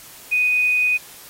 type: tone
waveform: sine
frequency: 2489 Hz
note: D#7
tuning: in tune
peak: -15 dBFS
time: 0.31-0.98 s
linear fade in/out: 20 ms
effects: white hiss -42 dBFS RMS until 1.29 s + AAC 48 kbps